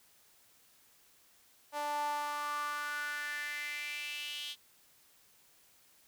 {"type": "tone with high-pass filter sweep", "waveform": "sawtooth", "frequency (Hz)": 293.7, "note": "D4", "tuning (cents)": 0, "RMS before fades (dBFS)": -38, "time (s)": [1.72, 4.56], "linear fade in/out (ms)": 50, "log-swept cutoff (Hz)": [740, 3300], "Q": 5.4, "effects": ["white hiss -65 dBFS RMS until 6.07 s"]}